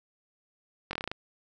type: slowing click train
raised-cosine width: 0.3 ms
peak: -17 dBFS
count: 8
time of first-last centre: 0.91-1.115 s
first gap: 21 ms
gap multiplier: 1.11
effects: none